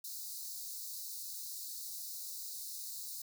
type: high-pass noise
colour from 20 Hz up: white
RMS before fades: -44 dBFS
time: 0.04-3.22 s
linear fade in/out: 5 ms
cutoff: 3900 Hz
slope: 96 dB/octave
effects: none